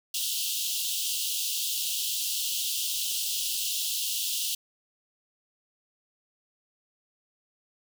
pink high-pass noise, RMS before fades -30 dBFS, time 0.14-4.55 s, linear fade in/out 5 ms, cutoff 2800 Hz, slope 96 dB/octave, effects none

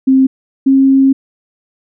sine tone pair in turn, 264.6 / 269.2 Hz, C4 / C4, +20 / +49 cents, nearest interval unison, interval 29 cents, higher second, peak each -5 dBFS, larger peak neither, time 0.07-0.27 / 0.66-1.13 s, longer second, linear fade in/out 10 ms, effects none

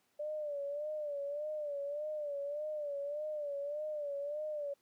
sine tone with vibrato, 587.3 Hz, D5, in tune, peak -36 dBFS, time 0.19-4.74 s, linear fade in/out 10 ms, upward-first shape sine, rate 1.7 Hz, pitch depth 76 cents each way, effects pink hiss -75 dBFS RMS until 4.81 s + high-pass 200 Hz 12 dB/octave

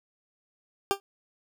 20% pulse tone with exponential decay, 396 Hz, G4, 18 cents sharp, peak -13 dBFS, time 0.91-1 s, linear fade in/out 0 ms, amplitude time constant 18 ms, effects none

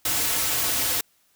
white noise with comb filter, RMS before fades -24 dBFS, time 0.05-1.01 s, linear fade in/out 5 ms, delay 5 ms, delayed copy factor -1, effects white hiss -64 dBFS RMS until 1.35 s

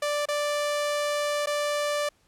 sawtooth tone with dropouts, 587.3 Hz, D5, in tune, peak -21 dBFS, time 0.02-2.09 s, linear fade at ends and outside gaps 5 ms, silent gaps 0.256-0.285 / 1.46-1.47 s, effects pink hiss -65 dBFS RMS until 2.27 s + low-pass 11000 Hz 12 dB/octave

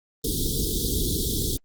pink band-stop noise, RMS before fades -25 dBFS, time 0.24-1.57 s, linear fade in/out 5 ms, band 470 to 3300 Hz, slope 96 dB/octave, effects Opus 24 kbps

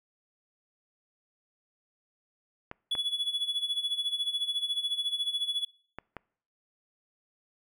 clicks, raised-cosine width 0.5 ms, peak -23 dBFS, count 4, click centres 2.714 / 2.952 / 5.986 / 6.167 s
triangle tone with tremolo, 3400 Hz, G#7, 40 cents sharp, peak -24 dBFS, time 2.91-5.65 s, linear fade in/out 5 ms, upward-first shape sine, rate 14 Hz, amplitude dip 75%
effects noise-tail reverb RT60 0.6 s tail -26 dB re dry

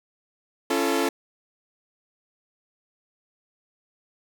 sawtooth chord, Db augmented, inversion none, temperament equal with one note detuned, 277.2 / 341.8 / 440 Hz, Db4 / F4 / A4, 0 / -37 / 0 cents, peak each -22 dBFS, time 0.7-1.09 s, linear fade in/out 5 ms, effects none

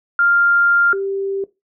sine tone pair in turn, 1396.9 / 392 Hz, F6 / G4, 0 / 0 cents, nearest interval octave + minor seventh, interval 2200 cents, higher first, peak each -11 / -19 dBFS, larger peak first, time 0.19-0.93 / 0.93-1.44 s, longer first, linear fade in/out 2 ms, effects noise-tail reverb RT60 0.2 s tail -17 dB re dry

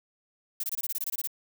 violet noise bursts, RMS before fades -31 dBFS, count 12, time 0.6-1.274 s, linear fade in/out 5 ms, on 36 ms, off 22 ms, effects none

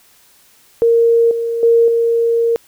sine tone with level steps, 463.7 Hz, A#4, 9 cents flat, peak -8 / -16 / -7 / -11 dBFS, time 0.82-2.56 s, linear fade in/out 0 ms, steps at 1.31 / 1.63 / 1.88 s, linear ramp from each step 2 ms, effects white hiss -50 dBFS RMS until 2.67 s

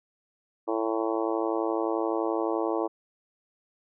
harmonic tone, 111.6 Hz, A2, 25 cents sharp, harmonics 3 / 4 / 5 / 6 / 7 / 8 / 9 / 10, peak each -29 / -31 / -33 / -35 / -36 / -37 / -38 / -39 dBFS, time 0.67-2.88 s, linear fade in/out 20 ms, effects none

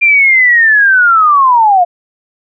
sine linear sweep, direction down, 2400 to 683 Hz, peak -4 dBFS, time 0.01-1.85 s, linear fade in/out 20 ms, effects none

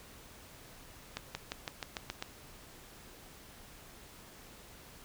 accelerating click train, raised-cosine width 0.2 ms, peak -19 dBFS, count 8, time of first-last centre 1.17-2.225 s, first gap 180 ms, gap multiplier 0.94, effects pink hiss -54 dBFS RMS until 5.04 s

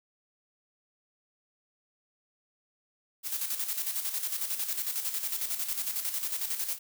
blue noise with tremolo, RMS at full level -31 dBFS, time 3.23-6.79 s, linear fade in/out 50 ms, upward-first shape square, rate 11 Hz, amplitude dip 55%, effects none

